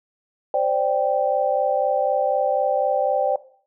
sine chord, C suspended second, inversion none, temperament equal, 523.3 / 587.3 / 784 Hz, C5 / D5 / G5, 0 / 0 / 0 cents, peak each -23 / -21 / -22 dBFS, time 0.54-3.36 s, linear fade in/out 2 ms, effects noise-tail reverb RT60 0.5 s tail -17 dB re dry

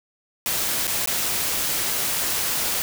white noise with dropouts, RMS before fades -24 dBFS, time 0.46-2.82 s, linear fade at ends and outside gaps 0 ms, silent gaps 0.87-0.877 / 1.059-1.074 s, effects none

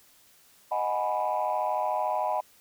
sine chord, G# minor seventh, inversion second, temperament equal with one note detuned, 622.3 / 740 / 833.5 / 987.8 Hz, D#5 / F#5 / G#5 / B5, 0 / 0 / +6 / 0 cents, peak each -30 dBFS, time 0.71-2.41 s, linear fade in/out 10 ms, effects tanh soft clip ceiling -18 dBFS + white hiss -59 dBFS RMS until 2.6 s

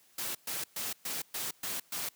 white noise bursts, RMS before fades -36 dBFS, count 7, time 0.18-2.09 s, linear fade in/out 5 ms, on 170 ms, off 120 ms, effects white hiss -64 dBFS RMS until 2.15 s + high-pass 100 Hz 12 dB/octave

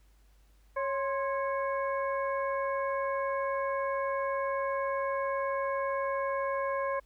harmonic tone with a mistuned harmonic, 551 Hz, C#5, 11 cents flat, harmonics 1 / 2 / 3 / 4, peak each -31 / -33 / -40 / -44 dBFS, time 0.76-7 s, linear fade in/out 10 ms, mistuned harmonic 2, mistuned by -76 cents, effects added 50 Hz sine -59 dBFS peak until 7.05 s + pink hiss -70 dBFS RMS until 7.05 s

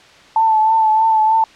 sine tone with vibrato, 880 Hz, A5, in tune, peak -10 dBFS, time 0.36-1.44 s, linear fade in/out 2 ms, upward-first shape triangle, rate 3.2 Hz, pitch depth 37 cents each way, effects white hiss -44 dBFS RMS until 1.55 s + low-pass 4000 Hz 12 dB/octave

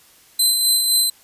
20% pulse tone with tremolo, 4063 Hz, B7, 48 cents sharp, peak -7 dBFS, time 0.39-1.1 s, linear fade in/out 5 ms, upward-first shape sine, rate 3.9 Hz, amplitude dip 40%, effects white hiss -51 dBFS RMS until 1.23 s + resampled to 32000 Hz

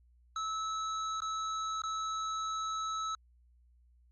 square tone with dropouts, 1302 Hz, E6, 22 cents flat, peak -34 dBFS, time 0.36-3.15 s, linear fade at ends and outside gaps 2 ms, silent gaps 1.204-1.219 / 1.819-1.836 s, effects added 60 Hz sine -61 dBFS peak until 4.11 s + MP3 32 kbps

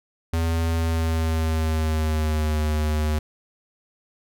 square tone with pitch glide, 82.41 to 76.45 Hz, E2 to D#2, 0 to -30 cents, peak -21 dBFS, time 0.33-3.19 s, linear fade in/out 5 ms, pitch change -130 cents, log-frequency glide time 0.74-2.61 s, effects none

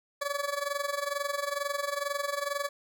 20% pulse tone with amplitude modulation, 570 Hz, C#5, 48 cents sharp, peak -22 dBFS, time 0.21-2.69 s, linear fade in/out 10 ms, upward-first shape sine, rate 22.2 Hz, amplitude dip 80%, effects none

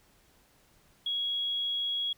triangle tone, 3322 Hz, G#7, in tune, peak -25 dBFS, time 1.06-2.13 s, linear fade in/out 5 ms, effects tanh soft clip ceiling -27 dBFS + pink hiss -64 dBFS RMS until 2.17 s

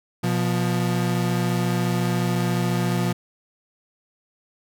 35% pulse tone pair together, 122.75 / 177 Hz, B2 / F3, -10 / +23 cents, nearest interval tritone, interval 633 cents, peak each -22 / -21 dBFS, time 0.23-3.13 s, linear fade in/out 10 ms, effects none

